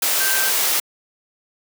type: tone in noise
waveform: sine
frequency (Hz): 1563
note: G6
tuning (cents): -6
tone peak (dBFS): -23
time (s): 0.2-0.5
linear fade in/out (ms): 5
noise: white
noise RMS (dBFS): -19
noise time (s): 0.02-0.8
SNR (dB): -7
effects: high-pass 400 Hz 12 dB/octave